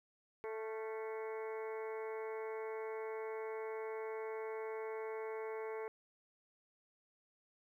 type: harmonic tone with a mistuned harmonic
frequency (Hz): 220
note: A3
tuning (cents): 0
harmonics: 2 / 3 / 4 / 5 / 6 / 7 / 8 / 9 / 10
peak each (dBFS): -41 / -54 / -50 / -54 / -59 / -60 / -61 / -58 / -56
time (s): 0.44-5.88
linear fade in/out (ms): 0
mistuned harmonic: 6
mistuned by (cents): +73
effects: 13-bit